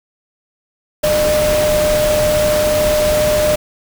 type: tone in noise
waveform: sine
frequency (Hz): 605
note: D#5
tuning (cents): -49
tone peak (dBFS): -12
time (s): 1.03-3.56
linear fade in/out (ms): 10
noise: pink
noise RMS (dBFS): -20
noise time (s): 1.03-3.56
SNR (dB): +5
effects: none